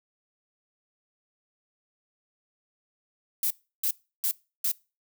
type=noise bursts; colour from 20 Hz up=violet; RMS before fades=-26 dBFS; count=4; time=3.43-4.716 s; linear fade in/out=2 ms; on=74 ms; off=330 ms; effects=noise-tail reverb RT60 0.3 s tail -23 dB re dry